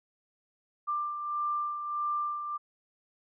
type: beating tone pair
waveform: sine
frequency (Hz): 1186 / 1187.6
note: D6 / D6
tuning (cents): +17 / +19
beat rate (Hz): 1.6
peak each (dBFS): -30 / -39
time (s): 0.87-2.58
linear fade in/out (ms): 20
effects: none